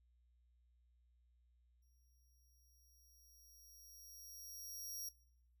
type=tone with exponential growth; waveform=20% pulse; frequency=5650 Hz; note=F8; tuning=19 cents sharp; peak=-38 dBFS; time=1.82-5.09 s; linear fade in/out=5 ms; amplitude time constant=710 ms; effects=noise-tail reverb RT60 0.7 s tail -19 dB re dry + added 60 Hz sine -70 dBFS peak until 5.6 s